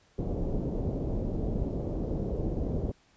pink low-pass noise, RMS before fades -31 dBFS, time 0.18-2.92 s, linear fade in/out 10 ms, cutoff 540 Hz, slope 24 dB/octave, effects pink hiss -64 dBFS RMS until 3.16 s + resampled to 16000 Hz

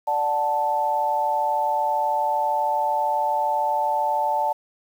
sine chord, D major, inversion none, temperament equal, 587.3 / 740 / 880 Hz, D5 / F#5 / A5, 0 / 0 / 0 cents, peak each -27 / -27 / -21 dBFS, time 0.07-4.53 s, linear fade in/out 10 ms, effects 8-bit

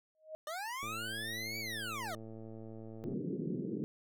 sine tone with exponential growth, 627 Hz, D#5, 13 cents sharp, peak -38 dBFS, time 0.15-0.35 s, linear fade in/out 0 ms, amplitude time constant 42 ms
25% pulse linear two-way sweep, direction up then down, 587.3 to 2300 to 587.3 Hz, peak -35 dBFS, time 0.47-2.15 s, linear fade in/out 2 ms, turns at 1.59 s
click train, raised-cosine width 2 ms, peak -36 dBFS, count 257, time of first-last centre 0.83-3.136 s, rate 111 Hz
pink band-pass noise, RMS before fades -38 dBFS, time 3.04-3.84 s, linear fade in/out 0 ms, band 140 to 420 Hz, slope 48 dB/octave
effects none

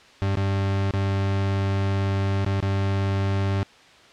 40% pulse tone with dropouts, 98 Hz, G2, in tune, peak -20 dBFS, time 0.22-3.63 s, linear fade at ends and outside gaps 0 ms, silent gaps 0.354-0.371 / 0.909-0.937 / 2.447-2.463 / 2.603-2.626 s, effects white hiss -50 dBFS RMS until 4.12 s + low-pass 4000 Hz 12 dB/octave

